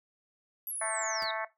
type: linear sweep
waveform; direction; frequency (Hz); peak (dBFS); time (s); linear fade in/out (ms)
sine; down; 11750 to 3675; -34; 0.67-1.31; 2
type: harmonic tone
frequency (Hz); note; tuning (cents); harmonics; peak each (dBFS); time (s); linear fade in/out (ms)
220; A3; 0; 3 / 4 / 5 / 6 / 7 / 8 / 9 / 10; -35 / -39 / -40 / -43 / -42 / -40 / -44 / -43; 0.81-1.45; 5
type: noise with exponential decay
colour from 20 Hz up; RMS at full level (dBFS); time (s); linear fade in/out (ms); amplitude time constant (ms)
pink; -43; 1.22-1.3; 0; 16
effects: noise-tail reverb RT60 0.2 s tail -17 dB re dry